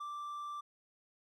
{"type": "tone", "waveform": "triangle", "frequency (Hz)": 1174.7, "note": "D6", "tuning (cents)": 0, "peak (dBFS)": -38, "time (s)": [0, 0.61], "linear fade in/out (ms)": 10, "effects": []}